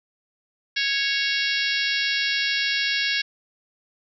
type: harmonic tone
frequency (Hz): 553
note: C#5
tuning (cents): -4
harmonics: 3 / 4 / 5 / 6 / 7 / 8 / 9 / 10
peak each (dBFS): -27 / -28 / -29 / -30 / -30 / -31 / -32 / -32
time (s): 0.76-3.22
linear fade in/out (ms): 10
effects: none